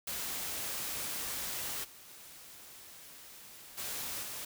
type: noise with level steps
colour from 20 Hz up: white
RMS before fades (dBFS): -38 / -54 / -52 / -39 / -42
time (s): 0.07-4.45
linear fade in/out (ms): 5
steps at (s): 1.83 / 2.08 / 3.77 / 4.22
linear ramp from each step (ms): 20
effects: none